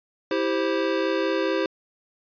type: chord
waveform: square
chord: C major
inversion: first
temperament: equal with one note detuned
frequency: 327.4 / 392 / 523.3 Hz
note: E4 / G4 / C5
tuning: -12 / 0 / 0 cents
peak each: -27 dBFS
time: 0.31-1.66 s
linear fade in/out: 2 ms
effects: resampled to 11025 Hz